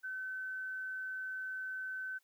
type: tone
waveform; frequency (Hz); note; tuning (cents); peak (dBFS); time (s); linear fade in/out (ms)
sine; 1525; G6; -48; -38; 0.03-2.19; 20
effects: white hiss -75 dBFS RMS until 2.23 s + high-pass 400 Hz 12 dB/octave